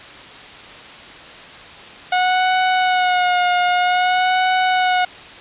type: tone with vibrato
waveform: sawtooth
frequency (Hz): 729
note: F#5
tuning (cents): -26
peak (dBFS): -10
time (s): 2.12-5.05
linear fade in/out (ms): 5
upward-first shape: sine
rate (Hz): 0.52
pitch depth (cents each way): 32
effects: white hiss -37 dBFS RMS until 5.4 s + resampled to 8000 Hz